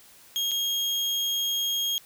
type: tone with dropouts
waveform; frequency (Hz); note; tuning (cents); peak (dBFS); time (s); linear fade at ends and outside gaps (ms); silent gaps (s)
35% pulse; 3256; G#7; -35; -23; 0.36-1.98; 0; 0.511-0.516
effects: white hiss -53 dBFS RMS until 2.05 s